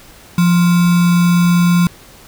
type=tone with sample-and-hold; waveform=sine; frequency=174.61 Hz; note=F3; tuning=in tune; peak=-8 dBFS; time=0.38-1.87 s; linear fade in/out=2 ms; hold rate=1225 Hz; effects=pink hiss -41 dBFS RMS until 2.27 s